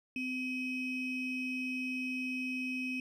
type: ring-modulated tone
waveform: triangle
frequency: 1396.9 Hz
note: F6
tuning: in tune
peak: -29 dBFS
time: 0.16-3 s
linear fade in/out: 2 ms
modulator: 1140 Hz
effects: none